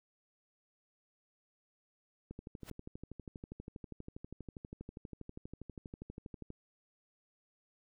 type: click train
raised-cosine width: 3 ms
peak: -32 dBFS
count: 53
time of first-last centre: 2.31-6.504 s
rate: 12.4 Hz
type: noise with exponential growth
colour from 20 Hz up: pink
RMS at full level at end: -44 dBFS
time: 2.6-2.7 s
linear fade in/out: 2 ms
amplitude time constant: 20 ms
effects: none